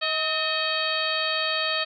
harmonic tone with a mistuned harmonic, 634 Hz, D#5, 32 cents sharp, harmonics 1 / 2 / 3 / 4 / 5 / 6 / 7, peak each -31 / -31 / -31 / -31 / -31 / -31 / -31 dBFS, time 0.01-1.85 s, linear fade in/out 20 ms, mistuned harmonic 3, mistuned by -70 cents, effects none

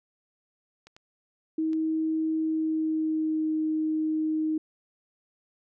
clicks, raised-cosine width 0.2 ms, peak -32 dBFS, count 3, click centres 0.87 / 0.965 / 1.732 s
sine tone with pitch glide, 317.6 to 312.7 Hz, D#4 to D#4, +36 to +9 cents, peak -24 dBFS, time 1.58-4.58 s, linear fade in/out 5 ms, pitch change -27 cents, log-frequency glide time 2.37-3.53 s
effects none

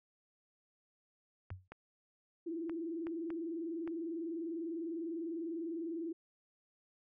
clicks, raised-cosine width 0.5 ms, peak -33 dBFS, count 6, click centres 1.504 / 1.72 / 2.696 / 3.069 / 3.304 / 3.876 s
sine tone with exponential decay, 92.8 Hz, F#2, 6 cents sharp, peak -38 dBFS, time 1.51-1.68 s, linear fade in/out 5 ms, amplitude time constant 36 ms
sine tone with vibrato, 330 Hz, E4, 2 cents sharp, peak -37 dBFS, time 2.46-6.13 s, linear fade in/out 10 ms, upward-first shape sine, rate 20 Hz, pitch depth 100 cents each way
effects none

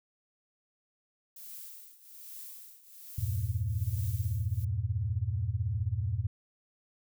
violet noise with tremolo, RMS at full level -44 dBFS, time 1.36-4.65 s, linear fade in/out 5 ms, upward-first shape triangle, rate 1.2 Hz, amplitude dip 85%
sine chord, E diminished, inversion none, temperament equal, 82.41 / 98 / 116.54 Hz, E2 / G2 / Bb2, 0 / 0 / 0 cents, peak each -35 / -32 / -33 dBFS, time 3.18-6.27 s, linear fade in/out 5 ms
effects none

